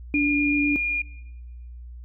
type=tone with vibrato; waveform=sine; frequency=291 Hz; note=D4; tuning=16 cents flat; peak=-20 dBFS; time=0.14-0.76 s; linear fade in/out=0 ms; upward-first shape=square; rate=7.9 Hz; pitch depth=9 cents each way
type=tone; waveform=sine; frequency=2421 Hz; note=D#7; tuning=48 cents flat; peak=-22 dBFS; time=0.14-1.02 s; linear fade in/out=5 ms
effects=noise-tail reverb RT60 1.0 s tail -19 dB re dry + added 60 Hz sine -37 dBFS peak until 2.04 s